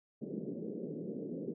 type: band-pass noise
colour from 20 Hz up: pink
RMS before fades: -41 dBFS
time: 0.21-1.54 s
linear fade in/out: 10 ms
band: 160 to 490 Hz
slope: 48 dB/octave
effects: none